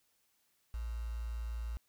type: tone with quantisation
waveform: sine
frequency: 57.2 Hz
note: A#1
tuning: 32 cents flat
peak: -36 dBFS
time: 0.74-1.77 s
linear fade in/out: 0 ms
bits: 9
effects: white hiss -75 dBFS RMS until 1.88 s